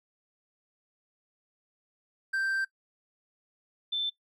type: tone pair in turn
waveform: triangle / sine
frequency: 1568 / 3539 Hz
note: G6 / A7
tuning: 0 / +9 cents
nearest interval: octave + major second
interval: 1409 cents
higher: second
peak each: -25 / -27 dBFS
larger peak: first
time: 2.33-2.65 / 3.92-4.1 s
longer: first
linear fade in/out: 10 ms
effects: noise-tail reverb RT60 0.1 s tail -18 dB re dry